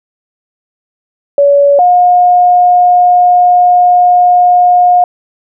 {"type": "tone pair in turn", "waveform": "sine", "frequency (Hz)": [567, 715.8], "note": ["C#5", "F5"], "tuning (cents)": [39, 42], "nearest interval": "major third", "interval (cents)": 403, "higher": "second", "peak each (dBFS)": -3, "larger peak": "neither", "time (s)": [[1.38, 1.79], [1.79, 5.04]], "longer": "second", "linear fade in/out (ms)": 2, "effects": []}